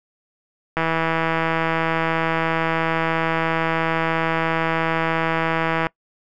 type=click train; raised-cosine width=0.5 ms; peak=-6 dBFS; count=832; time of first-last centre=0.77-5.868 s; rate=163 Hz; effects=noise-tail reverb RT60 0.1 s tail -23 dB re dry